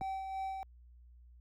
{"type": "tone with tremolo", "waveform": "triangle", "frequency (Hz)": 770, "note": "G5", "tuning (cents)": -31, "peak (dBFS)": -33, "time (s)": [0.01, 0.63], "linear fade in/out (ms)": 0, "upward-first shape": "sine", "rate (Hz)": 3, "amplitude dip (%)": 40}
{"type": "click", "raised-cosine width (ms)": 3, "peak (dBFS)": -33, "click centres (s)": 0.016}
{"effects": ["added 60 Hz sine -55 dBFS peak until 1.4 s"]}